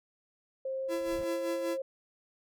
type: tone with pitch glide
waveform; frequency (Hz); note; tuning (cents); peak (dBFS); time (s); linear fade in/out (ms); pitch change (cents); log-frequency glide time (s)
sine; 530 to 534.3; C5 to C5; +22 to +36; -32; 0.65-1.82; 5; +14; 0.77-0.98
type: noise with exponential growth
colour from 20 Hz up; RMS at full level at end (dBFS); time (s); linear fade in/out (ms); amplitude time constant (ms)
brown; -41; 0.8-1.24; 0; 94
type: tone with tremolo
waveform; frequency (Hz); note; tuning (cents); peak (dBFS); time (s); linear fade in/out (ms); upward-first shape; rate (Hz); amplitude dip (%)
45% pulse; 336.1; E4; +34; -32; 0.88-1.78; 50; sine; 5.2; 60
effects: none